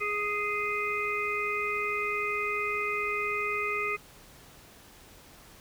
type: harmonic tone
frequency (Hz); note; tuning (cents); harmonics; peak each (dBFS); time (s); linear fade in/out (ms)
415.3; G#4; 0; 1 / 3 / 5 / 6; -35 / -33 / -33 / -33; 0-3.97; 20
effects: pink hiss -53 dBFS RMS until 5.6 s